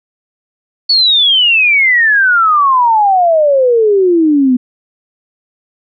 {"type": "exponential sweep", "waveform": "sine", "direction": "down", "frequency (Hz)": [4500, 244.7], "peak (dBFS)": -6, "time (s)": [0.89, 4.57], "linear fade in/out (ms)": 10, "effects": []}